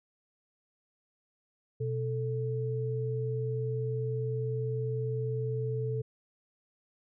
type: tone pair together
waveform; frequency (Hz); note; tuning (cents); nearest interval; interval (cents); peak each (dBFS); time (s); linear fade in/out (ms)
sine; 124.69 / 440; B2 / A4; +17 / 0; octave + minor seventh; 2183; -31 / -34; 1.8-6.02; 10
effects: none

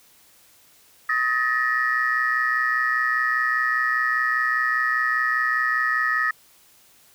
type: tone cluster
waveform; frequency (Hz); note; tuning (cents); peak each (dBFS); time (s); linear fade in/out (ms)
sine; 1267 / 1767 / 1892; D#6 / A6 / A#6; +31 / +7 / +25; -23; 1.09-6.31; 5
effects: tanh soft clip ceiling -12 dBFS + white hiss -55 dBFS RMS until 7.14 s

